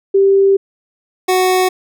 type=tone pair in turn; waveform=sine / 25% pulse; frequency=392 / 370 Hz; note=G4 / F#4; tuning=0 / 0 cents; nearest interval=minor second; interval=100 cents; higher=first; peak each=-7 dBFS; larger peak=neither; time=0.14-0.57 / 1.28-1.69 s; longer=first; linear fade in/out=10 ms; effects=none